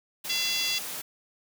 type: high-pass noise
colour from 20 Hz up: white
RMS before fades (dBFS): -36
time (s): 0.24-1.02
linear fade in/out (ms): 10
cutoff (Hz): 120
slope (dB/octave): 24
type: harmonic tone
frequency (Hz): 680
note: F5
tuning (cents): -46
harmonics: 3 / 4 / 5 / 6 / 7 / 8 / 9 / 10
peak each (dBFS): -38 / -32 / -31 / -38 / -31 / -41 / -38 / -41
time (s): 0.29-0.79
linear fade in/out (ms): 10
effects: none